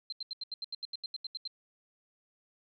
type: tone bursts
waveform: sine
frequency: 4133 Hz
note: C8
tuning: 22 cents flat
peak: -35 dBFS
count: 14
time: 0.1-1.476 s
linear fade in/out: 2 ms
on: 24 ms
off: 80 ms
effects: none